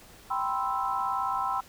sine chord, C major seventh, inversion second, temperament equal, 784 / 987.8 / 1046.5 / 1318.5 Hz, G5 / B5 / C6 / E6, 0 / 0 / 0 / 0 cents, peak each -32 dBFS, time 0.3-1.61 s, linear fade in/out 10 ms, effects pink hiss -52 dBFS RMS until 1.68 s

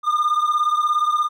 triangle beating tone pair, 1207 / 1224 Hz, D6 / D#6, +47 / -29 cents, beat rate 17 Hz, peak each -15 / -18 dBFS, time 0.03-1.29 s, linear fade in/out 50 ms, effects tanh soft clip ceiling -12 dBFS

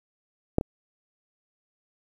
clicks, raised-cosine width 2 ms, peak -6 / -16 dBFS, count 2, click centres 0.584 / 0.611 s, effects 8-bit

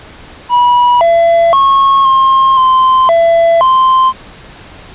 triangle tone with pitch steps, 974 / 674 / 1092 / 1067 / 1039 / 670 / 1043 Hz, B5 / E5 / C#6 / C6 / C6 / E5 / C6, -24 / +38 / -26 / +34 / -12 / +28 / -6 cents, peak -3 dBFS, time 0.49-4.13 s, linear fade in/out 50 ms, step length 520 ms, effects pink hiss -34 dBFS RMS until 4.94 s + resampled to 8000 Hz

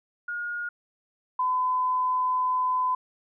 sine tone pair in turn, 1431 / 1011.9 Hz, F6 / B5, +42 / +42 cents, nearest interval tritone, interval 600 cents, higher first, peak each -29 / -22 dBFS, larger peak second, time 0.28-0.69 / 1.39-2.95 s, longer second, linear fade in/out 5 ms, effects none

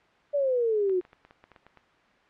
sine exponential sweep, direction down, 587.3 to 355.2 Hz, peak -22 dBFS, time 0.33-1.01 s, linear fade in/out 20 ms
clicks, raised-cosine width 0.3 ms, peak -32 dBFS, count 11, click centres 0.896 / 1.012 / 1.051 / 1.131 / 1.25 / 1.309 / 1.44 / 1.517 / 1.562 / 1.666 / 1.773 s
effects white hiss -60 dBFS RMS until 2.29 s + low-pass 2000 Hz 12 dB/octave

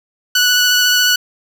15% pulse tone with vibrato, 1478 Hz, F#6, 2 cents flat, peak -4 dBFS, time 0.35-1.16 s, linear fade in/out 5 ms, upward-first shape sine, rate 14 Hz, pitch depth 12 cents each way, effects none

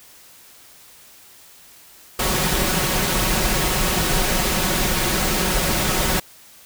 pink noise with comb filter, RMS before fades -20 dBFS, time 2.19-6.2 s, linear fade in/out 5 ms, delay 5.4 ms, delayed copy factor +0.55, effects white hiss -47 dBFS RMS until 6.65 s

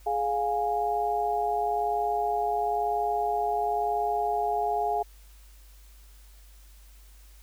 sine tone cluster, 419.7 / 705 / 826 Hz, G#4 / F5 / G#5, +18 / +16 / -10 cents, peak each -31 / -27 / -29 dBFS, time 0.06-5.03 s, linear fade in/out 10 ms, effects added 50 Hz sine -49 dBFS peak until 7.42 s + white hiss -59 dBFS RMS until 7.42 s

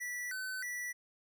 square tone with vibrato, 1724 Hz, A6, 36 cents flat, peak -38 dBFS, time 0-0.93 s, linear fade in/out 20 ms, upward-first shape square, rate 1.6 Hz, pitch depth 220 cents each way, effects none

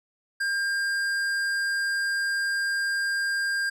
sine tone with tanh clipping, 1602 Hz, G6, 37 cents sharp, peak -26 dBFS, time 0.4-3.7 s, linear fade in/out 10 ms, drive 14 dB, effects none

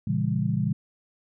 sine chord, A# diminished seventh, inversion none, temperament just, 116.54 / 139.85 / 167.82 / 201.4 Hz, A#2 / C#3 / E3 / G3, 0 / +16 / +31 / +47 cents, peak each -28 dBFS, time 0.07-0.73 s, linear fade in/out 5 ms, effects none

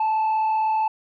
sine tone with frequency modulation, 874 Hz, A5, 12 cents flat, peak -16 dBFS, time 0-0.88 s, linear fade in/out 5 ms, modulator 35.8 Hz, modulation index 0.32, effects tanh soft clip ceiling -18 dBFS

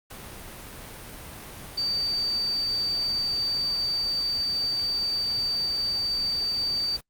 sine tone in noise, 4622 Hz, D8, 28 cents flat, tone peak -24 dBFS, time 1.77-6.97 s, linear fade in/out 10 ms, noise pink, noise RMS -41 dBFS, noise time 0.1-7.01 s, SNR +14 dB, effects noise-tail reverb RT60 0.1 s tail -26 dB re dry + Opus 48 kbps

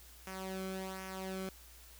sawtooth tone with flanger, 189.4 Hz, F#3, 41 cents sharp, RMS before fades -42 dBFS, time 0.27-1.49 s, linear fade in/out 2 ms, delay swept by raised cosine 0.24 to 1.11 ms, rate 1.3 Hz, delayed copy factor -0.65, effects added 60 Hz sine -57 dBFS peak until 1.99 s + white hiss -58 dBFS RMS until 1.99 s

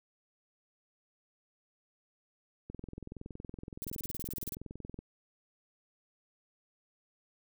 click train, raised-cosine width 3 ms, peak -30 dBFS, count 50, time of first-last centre 2.7-4.99 s, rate 21.4 Hz
violet noise bursts, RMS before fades -40 dBFS, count 14, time 3.82-4.546 s, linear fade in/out 0 ms, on 24 ms, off 30 ms
effects none

